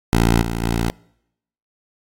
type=tone with level steps; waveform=10% pulse; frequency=57.2 Hz; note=A#1; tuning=32 cents flat; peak=-5 / -14 / -10 dBFS; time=0.13-0.9 s; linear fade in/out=0 ms; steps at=0.41 / 0.62 s; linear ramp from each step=10 ms; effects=noise-tail reverb RT60 0.8 s tail -26 dB re dry + AAC 48 kbps